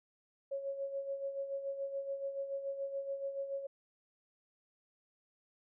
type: tone with tremolo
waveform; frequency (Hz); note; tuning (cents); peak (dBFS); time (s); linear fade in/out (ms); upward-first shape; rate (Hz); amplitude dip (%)
sine; 551; C#5; -11; -34; 0.51-3.67; 10; sine; 7; 60
effects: none